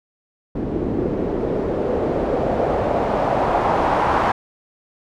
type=noise with low-pass filter sweep; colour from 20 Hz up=white; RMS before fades=-20 dBFS; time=0.55-4.32 s; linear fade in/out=5 ms; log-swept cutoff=320 to 1000 Hz; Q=2; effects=none